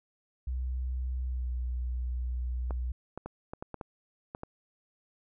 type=tone with pitch glide; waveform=sine; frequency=63.3 to 61.6 Hz; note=B1 to B1; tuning=+43 to -4 cents; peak=-30 dBFS; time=0.47-2.92 s; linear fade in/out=5 ms; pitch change=-47 cents; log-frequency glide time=1.26-1.5 s
type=clicks; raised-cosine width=1 ms; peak=-24 dBFS; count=9; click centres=2.708 / 3.176 / 3.26 / 3.535 / 3.625 / 3.743 / 3.812 / 4.349 / 4.434 s
effects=none